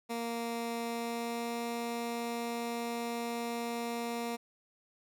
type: tone with pitch glide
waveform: 15% pulse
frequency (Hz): 233.1 to 234.9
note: A#3 to A#3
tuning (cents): 0 to +13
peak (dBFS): -28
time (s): 0.09-4.37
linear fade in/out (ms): 20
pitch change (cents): +13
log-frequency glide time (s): 0.83-1.6
effects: none